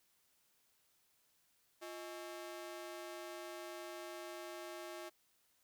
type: ring-modulated tone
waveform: sawtooth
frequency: 488.4 Hz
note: B4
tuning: 19 cents flat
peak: -39 dBFS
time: 1.81-5.1 s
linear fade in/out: 20 ms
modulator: 139 Hz
effects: white hiss -75 dBFS RMS until 5.63 s